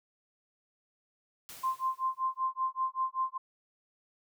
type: noise with exponential decay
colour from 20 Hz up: white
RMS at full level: -45 dBFS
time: 1.49-2.41 s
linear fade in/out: 0 ms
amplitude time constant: 200 ms
type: tone with tremolo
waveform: sine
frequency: 1046.5 Hz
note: C6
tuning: in tune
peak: -26 dBFS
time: 1.63-3.38 s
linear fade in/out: 10 ms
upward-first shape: sine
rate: 5.2 Hz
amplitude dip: 100%
effects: none